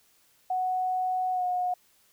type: tone with pitch glide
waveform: sine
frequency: 740 to 724.4 Hz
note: F#5 to F#5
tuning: 0 to -37 cents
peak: -25 dBFS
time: 0.5-1.74 s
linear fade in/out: 5 ms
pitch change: -37 cents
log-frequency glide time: 1.32-1.44 s
effects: white hiss -64 dBFS RMS until 2.12 s

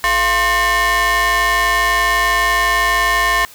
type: ring-modulated tone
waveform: 35% pulse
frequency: 371.5 Hz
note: F#4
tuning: 7 cents sharp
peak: -8 dBFS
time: 0.04-3.45 s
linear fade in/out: 0 ms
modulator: 1430 Hz
effects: white hiss -41 dBFS RMS until 3.54 s

